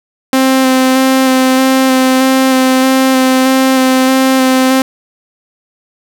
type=tone with vibrato; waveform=sawtooth; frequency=261.6 Hz; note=C4; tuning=in tune; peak=-3 dBFS; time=0.33-4.82 s; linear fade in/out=2 ms; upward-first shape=square; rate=1.6 Hz; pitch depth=12 cents each way; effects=none